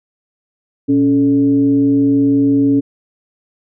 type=tone with frequency modulation; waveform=sine; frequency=279 Hz; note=C#4; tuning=11 cents sharp; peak=-9 dBFS; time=0.88-2.81 s; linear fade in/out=20 ms; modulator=158 Hz; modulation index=0.46; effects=none